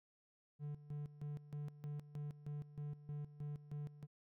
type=tone with tremolo; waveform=triangle; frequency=147 Hz; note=D3; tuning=2 cents sharp; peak=-40 dBFS; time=0.59-4.07 s; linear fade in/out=50 ms; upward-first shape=square; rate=3.2 Hz; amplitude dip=80%; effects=none